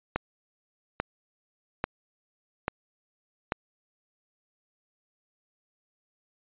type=click train; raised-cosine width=0.5 ms; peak=-11 dBFS; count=5; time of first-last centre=0.16-3.521 s; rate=1.19 Hz; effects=resampled to 8000 Hz